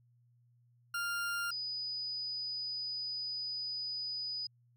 40% pulse / sine tone pair in turn, 1399 / 4970 Hz, F6 / D#8, +3 / -3 cents, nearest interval octave + minor seventh, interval 2194 cents, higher second, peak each -33 / -36 dBFS, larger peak first, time 0.94-1.51 / 1.51-4.47 s, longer second, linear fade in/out 5 ms, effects added 120 Hz sine -65 dBFS peak until 4.76 s

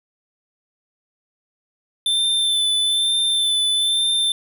square tone with vibrato, 3541 Hz, A7, 10 cents sharp, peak -17 dBFS, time 2.06-4.32 s, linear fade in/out 2 ms, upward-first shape sine, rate 1.1 Hz, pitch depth 22 cents each way, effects none

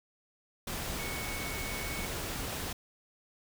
sine tone in noise, 2217 Hz, C#7, in tune, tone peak -41 dBFS, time 0.99-2.06 s, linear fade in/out 5 ms, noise pink, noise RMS -37 dBFS, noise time 0.67-2.73 s, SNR -7 dB, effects none

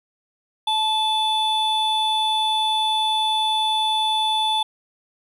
triangle tone pair together, 870 / 3480 Hz, A5 / A7, -20 / -20 cents, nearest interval 2 octaves, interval 2400 cents, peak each -19 / -20 dBFS, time 0.67-4.63 s, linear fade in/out 5 ms, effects none

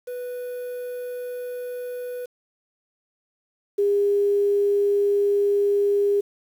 triangle / sine tone pair in turn, 493.9 / 405 Hz, B4 / G#4, 0 / -43 cents, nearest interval minor third, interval 343 cents, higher first, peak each -27 / -17 dBFS, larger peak second, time 0.07-2.26 / 3.78-6.21 s, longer second, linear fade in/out 10 ms, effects 8-bit

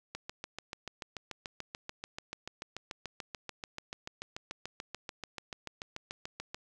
click train, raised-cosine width 0.2 ms, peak -22 dBFS, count 45, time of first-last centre 0.15-6.545 s, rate 6.88 Hz, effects none

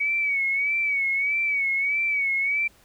sine tone with vibrato, 2254 Hz, C#7, 28 cents sharp, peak -21 dBFS, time 0-2.68 s, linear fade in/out 10 ms, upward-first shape sine, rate 1.6 Hz, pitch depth 69 cents each way, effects pink hiss -57 dBFS RMS until 2.84 s

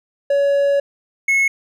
triangle tone pair in turn, 563 / 2184 Hz, C#5 / C#7, +27 / -26 cents, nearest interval octave + major seventh, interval 2347 cents, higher second, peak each -11 dBFS, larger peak neither, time 0.3-0.8 / 1.28-1.48 s, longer first, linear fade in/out 5 ms, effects none

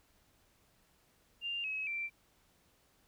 sine tone with pitch steps, 2794 / 2562 / 2349 Hz, F7 / E7 / D7, 0 / -50 / 0 cents, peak -35 dBFS, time 1.41-2.1 s, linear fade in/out 50 ms, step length 230 ms, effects pink hiss -70 dBFS RMS until 3.07 s

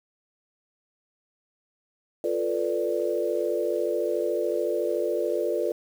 sine chord, B half-diminished seventh, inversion second, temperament equal, 349.2 / 440 / 493.9 / 587.3 Hz, F4 / A4 / B4 / D5, 0 / 0 / 0 / 0 cents, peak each -29 dBFS, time 2.24-5.72 s, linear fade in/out 2 ms, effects 8-bit

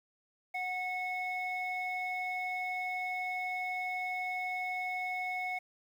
sine tone pair together, 736 / 2196 Hz, F#5 / C#7, -9 / -17 cents, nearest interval octave + perfect fifth, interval 1892 cents, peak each -35 / -34 dBFS, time 0.54-5.59 s, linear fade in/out 10 ms, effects tanh soft clip ceiling -29 dBFS + 10-bit

